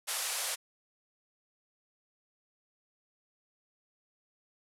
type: band-pass noise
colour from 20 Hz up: white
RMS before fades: -35 dBFS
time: 0.07-0.56 s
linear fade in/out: 20 ms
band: 490 to 12000 Hz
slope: 48 dB/octave
effects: none